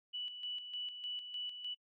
sine tone with tremolo, 2960 Hz, F#7, in tune, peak -38 dBFS, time 0.13-1.75 s, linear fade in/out 20 ms, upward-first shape square, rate 3.3 Hz, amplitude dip 55%, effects noise-tail reverb RT60 0.1 s tail -26 dB re dry

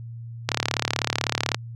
click train, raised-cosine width 0.2 ms, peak -3 dBFS, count 39, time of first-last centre 0.49-1.546 s, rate 36 Hz, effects added 116 Hz sine -34 dBFS peak until 1.75 s

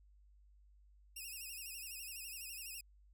5% pulse tone with vibrato, 2643 Hz, E7, 4 cents sharp, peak -37 dBFS, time 1.16-2.81 s, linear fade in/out 5 ms, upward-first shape sine, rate 12 Hz, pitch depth 110 cents each way, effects added 50 Hz sine -62 dBFS peak until 3.13 s

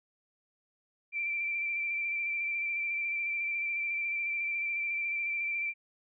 sine tone with vibrato, 2349 Hz, D7, in tune, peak -30 dBFS, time 1.12-5.74 s, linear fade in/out 50 ms, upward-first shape square, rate 14 Hz, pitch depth 18 cents each way, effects none

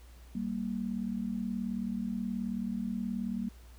sine tone pair together, 193.8 / 232.5 Hz, G3 / A#3, -20 / -4 cents, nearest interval minor third, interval 316 cents, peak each -35 / -34 dBFS, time 0.35-3.49 s, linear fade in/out 5 ms, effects added 60 Hz sine -50 dBFS peak until 3.78 s + pink hiss -61 dBFS RMS until 3.78 s

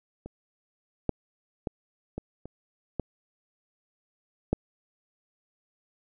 clicks, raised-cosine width 2 ms, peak -26 / -11 / -16 / -20 / -27 / -15 / -10 dBFS, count 7, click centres 0.26 / 1.093 / 1.672 / 2.18 / 2.456 / 2.997 / 4.53 s, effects none

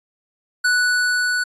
square tone with level ramp, 1480 Hz, F#6, in tune, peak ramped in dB -15 to -19 dBFS, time 0.64-1.44 s, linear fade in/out 10 ms, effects resampled to 22050 Hz

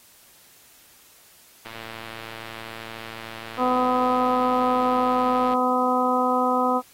click train, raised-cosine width 0.3 ms, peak -21 dBFS, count 439, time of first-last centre 1.66-5.536 s, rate 113 Hz
harmonic tone, 251.9 Hz, B3, 34 cents sharp, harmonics 1 / 2 / 3 / 4 / 5, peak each -25 / -25 / -25 / -25 / -25 dBFS, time 3.57-6.82 s, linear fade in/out 50 ms
effects white hiss -53 dBFS RMS until 6.93 s + AAC 48 kbps

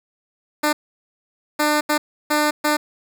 10% pulse tone bursts at uneven times, 299.6 Hz, D4, 35 cents sharp, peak -8 dBFS, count 5, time 0.63-0.73 / 1.59-1.81 / 1.89-1.98 / 2.3-2.51 / 2.64-2.77 s, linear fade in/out 10 ms, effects none

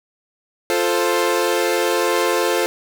sawtooth chord, F major, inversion none, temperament equal, 349.2 / 440 / 523.3 Hz, F4 / A4 / C5, 0 / 0 / 0 cents, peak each -17 dBFS, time 0.7-2.66 s, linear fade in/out 0 ms, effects none

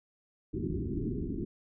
white low-pass noise, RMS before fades -34 dBFS, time 0.53-1.45 s, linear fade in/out 10 ms, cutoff 390 Hz, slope 96 dB/octave, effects none

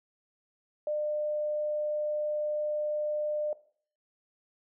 sine tone, 601 Hz, D5, 40 cents sharp, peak -28 dBFS, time 0.87-3.53 s, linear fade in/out 2 ms, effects noise-tail reverb RT60 0.5 s tail -17 dB re dry

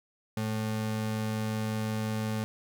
square ring-modulated tone, 164.2 Hz, E3, 6 cents flat, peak -27 dBFS, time 0.37-2.44 s, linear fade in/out 0 ms, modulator 52.8 Hz, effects none

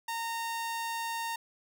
sawtooth tone, 920 Hz, A#5, 23 cents flat, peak -29 dBFS, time 0.08-1.36 s, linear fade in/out 5 ms, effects none

